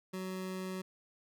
25% pulse tone, 186.8 Hz, F#3, 17 cents sharp, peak -34 dBFS, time 0.13-0.82 s, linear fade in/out 10 ms, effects none

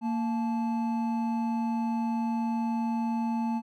triangle tone pair together, 230.4 / 870 Hz, A#3 / A5, -20 / -20 cents, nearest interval octave + major seventh, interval 2300 cents, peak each -25 / -32 dBFS, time 0.01-3.62 s, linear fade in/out 50 ms, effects none

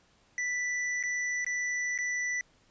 square tone with dropouts, 1975.5 Hz, B6, in tune, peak -30 dBFS, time 0.38-2.41 s, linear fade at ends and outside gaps 1 ms, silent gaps 1.028-1.036 / 1.446-1.465 / 1.978-1.987 s, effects pink hiss -65 dBFS RMS until 2.7 s + resampled to 16000 Hz

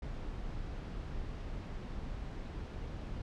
brown noise, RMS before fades -41 dBFS, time 0.02-3.22 s, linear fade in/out 5 ms, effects low-pass 5000 Hz 12 dB/octave

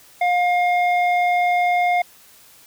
square tone with low-pass filter, 711 Hz, F5, 31 cents sharp, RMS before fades -18 dBFS, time 0.21-2.02 s, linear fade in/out 5 ms, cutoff 2000 Hz, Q 1.7, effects white hiss -49 dBFS RMS until 2.66 s

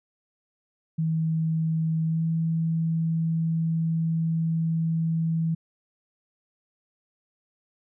sine tone with pitch glide, 160.7 to 163.13 Hz, E3 to E3, -44 to -18 cents, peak -22 dBFS, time 0.98-5.55 s, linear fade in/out 10 ms, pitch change +26 cents, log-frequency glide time 2.05-2.24 s, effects none

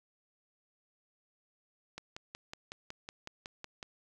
click train, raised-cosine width 0.2 ms, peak -25 dBFS, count 11, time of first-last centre 1.98-3.828 s, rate 5.41 Hz, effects none

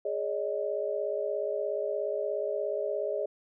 sine chord, Ab suspended fourth, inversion none, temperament equal with one note detuned, 415.3 / 565.4 / 622.3 Hz, Ab4 / Db5 / Eb5, 0 / +34 / 0 cents, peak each -33 dBFS, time 0.05-3.26 s, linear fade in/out 5 ms, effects none

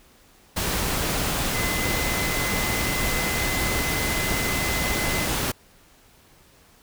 sine tone in noise, 2041 Hz, C7, 44 cents flat, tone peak -29 dBFS, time 1.54-5.26 s, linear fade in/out 10 ms, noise pink, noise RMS -25 dBFS, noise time 0.56-5.52 s, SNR -7 dB, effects pink hiss -55 dBFS RMS until 6.82 s

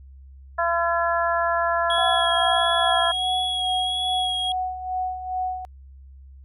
harmonic tone, 339.3 Hz, F4, 50 cents flat, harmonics 2 / 3 / 4 / 5, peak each -23 / -25 / -26 / -27 dBFS, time 0.58-3.12 s, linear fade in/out 10 ms
triangle tone with vibrato, 3324 Hz, G#7, 1 cent sharp, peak -22 dBFS, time 1.9-4.52 s, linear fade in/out 2 ms, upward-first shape sine, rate 1.5 Hz, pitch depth 22 cents each way
sine tone with tremolo, 740 Hz, F#5, in tune, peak -22 dBFS, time 1.98-5.65 s, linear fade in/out 0 ms, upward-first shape sine, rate 2.4 Hz, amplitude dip 65%
effects added 67 Hz sine -42 dBFS peak until 6.44 s + resampled to 32000 Hz

